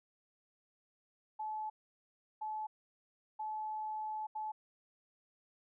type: tone bursts at uneven times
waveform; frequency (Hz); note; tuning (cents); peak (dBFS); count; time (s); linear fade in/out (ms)
sine; 862; A5; -36; -37; 4; 1.39-1.7 / 2.41-2.67 / 3.39-4.27 / 4.35-4.52; 10
effects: none